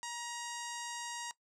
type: tone with low-pass filter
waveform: sawtooth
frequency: 947 Hz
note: A#5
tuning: 27 cents sharp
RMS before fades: -42 dBFS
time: 0.03-1.31 s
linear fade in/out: 0 ms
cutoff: 7500 Hz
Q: 4.1
effects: noise-tail reverb RT60 0.1 s tail -18 dB re dry